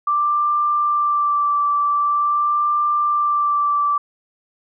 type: tone with vibrato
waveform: sine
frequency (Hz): 1174.7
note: D6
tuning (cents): 0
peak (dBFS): -15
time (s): 0.07-3.98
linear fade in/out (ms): 5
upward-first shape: sine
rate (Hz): 0.45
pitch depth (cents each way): 16
effects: none